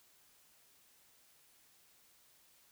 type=silence; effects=white hiss -67 dBFS RMS until 2.71 s